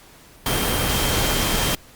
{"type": "tone in noise", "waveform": "sine", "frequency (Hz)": 3166, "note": "G7", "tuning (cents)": 17, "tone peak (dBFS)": -29, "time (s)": [0.46, 1.75], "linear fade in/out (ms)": 2, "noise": "pink", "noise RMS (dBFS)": -21, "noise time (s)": [0.46, 1.75], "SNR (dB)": -11, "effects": ["pink hiss -48 dBFS RMS until 1.95 s", "Opus 48 kbps"]}